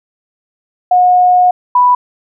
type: tone pair in turn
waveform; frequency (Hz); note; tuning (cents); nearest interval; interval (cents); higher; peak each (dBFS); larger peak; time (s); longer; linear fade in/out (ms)
sine; 724 / 987.9; F#5 / B5; -38 / 0; perfect fourth; 538; second; -5; neither; 0.91-1.51 / 1.75-1.95; first; 5
effects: none